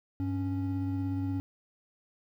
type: tone pair together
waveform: triangle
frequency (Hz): 98 / 277.2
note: G2 / C#4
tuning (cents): 0 / 0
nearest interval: octave + tritone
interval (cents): 1800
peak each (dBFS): -30 / -30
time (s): 0.2-1.4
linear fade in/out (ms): 0
effects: 11-bit